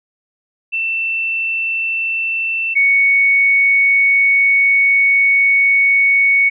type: tone pair in turn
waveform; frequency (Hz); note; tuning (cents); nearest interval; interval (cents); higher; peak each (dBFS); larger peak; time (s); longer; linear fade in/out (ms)
sine; 2677 / 2224; E7 / C#7; +26 / +5; minor third; 321; first; -16 / -9; second; 0.72-2.75 / 2.75-6.5; second; 20
effects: none